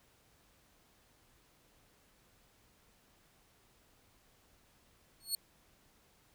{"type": "tone with exponential growth", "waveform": "20% pulse", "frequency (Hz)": 4361, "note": "C#8", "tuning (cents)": -29, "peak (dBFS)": -23, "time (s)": [5.2, 5.35], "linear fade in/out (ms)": 2, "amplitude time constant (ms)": 32, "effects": ["pink hiss -68 dBFS RMS until 6.34 s"]}